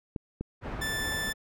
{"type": "clicks", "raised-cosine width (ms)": 3, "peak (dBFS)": -20, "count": 2, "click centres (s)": [0.162, 0.41]}
{"type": "low-pass noise", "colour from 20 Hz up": "pink", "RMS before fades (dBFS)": -37, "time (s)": [0.61, 1.34], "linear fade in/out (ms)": 50, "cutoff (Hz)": 1600, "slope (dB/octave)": 12}
{"type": "tone", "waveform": "sawtooth", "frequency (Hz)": 1760, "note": "A6", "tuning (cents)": 0, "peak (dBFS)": -27, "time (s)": [0.81, 1.33], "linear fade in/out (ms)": 10}
{"effects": []}